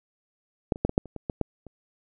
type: clicks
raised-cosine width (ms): 2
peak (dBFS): -9 / -24 / -8 / -18 / -6 / -29 / -22 / -15 / -11 / -29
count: 10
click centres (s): 0.722 / 0.759 / 0.85 / 0.894 / 0.979 / 1.057 / 1.163 / 1.298 / 1.413 / 1.667
effects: none